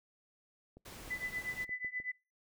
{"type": "click train", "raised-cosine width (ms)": 2, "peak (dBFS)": -40, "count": 9, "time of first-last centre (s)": [0.77, 2.001], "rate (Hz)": 6.5}
{"type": "noise", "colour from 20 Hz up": "pink", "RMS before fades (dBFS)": -50, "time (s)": [0.85, 1.65], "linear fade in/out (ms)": 10}
{"type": "tone with tremolo", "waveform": "sine", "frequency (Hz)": 2000, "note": "B6", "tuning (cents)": 21, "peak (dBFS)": -33, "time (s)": [1.1, 2.12], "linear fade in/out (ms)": 10, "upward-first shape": "triangle", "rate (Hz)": 8.3, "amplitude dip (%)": 95}
{"effects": ["noise-tail reverb RT60 0.3 s tail -26 dB re dry"]}